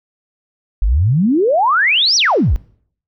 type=exponential two-way sweep; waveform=sine; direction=up then down; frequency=43.59 to 5920 to 43.59 Hz; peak=-10 dBFS; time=0.82-2.56 s; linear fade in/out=0 ms; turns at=2.16 s; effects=noise-tail reverb RT60 0.6 s tail -24 dB re dry